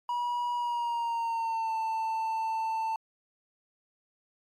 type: tone with pitch glide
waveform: triangle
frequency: 966 to 891 Hz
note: B5 to A5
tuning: -39 to +22 cents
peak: -26 dBFS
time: 0.09-2.96 s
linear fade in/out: 2 ms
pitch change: -139 cents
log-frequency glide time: 0.55-1.75 s
effects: MP3 96 kbps